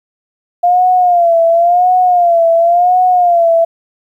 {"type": "tone with vibrato", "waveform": "sine", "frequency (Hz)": 698.5, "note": "F5", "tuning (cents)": 0, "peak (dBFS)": -6, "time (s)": [0.63, 3.65], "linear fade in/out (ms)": 10, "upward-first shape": "sine", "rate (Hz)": 0.94, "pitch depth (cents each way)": 86, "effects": ["8-bit"]}